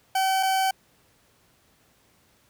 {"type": "tone pair in turn", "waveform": "40% pulse", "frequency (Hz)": [765, 765], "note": ["G5", "G5"], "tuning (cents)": [-42, -42], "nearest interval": "unison", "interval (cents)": 0, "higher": "neither", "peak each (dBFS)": -20, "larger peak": "neither", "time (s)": [[0.15, 0.43], [0.43, 0.71]], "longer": "neither", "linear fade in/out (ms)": 5, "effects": ["pink hiss -62 dBFS RMS until 2.49 s", "high-pass 60 Hz 12 dB/octave"]}